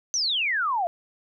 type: exponential sweep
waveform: sine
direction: down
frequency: 6250 to 659.3 Hz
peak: -22 dBFS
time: 0.14-0.87 s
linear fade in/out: 0 ms
effects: none